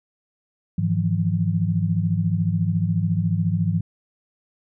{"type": "tone cluster", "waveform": "sine", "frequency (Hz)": [103.4, 160.7, 174.8], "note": ["G#2", "E3", "F3"], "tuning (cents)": [-7, -44, 2], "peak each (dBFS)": -23, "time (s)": [0.78, 3.81], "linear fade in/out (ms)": 5, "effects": []}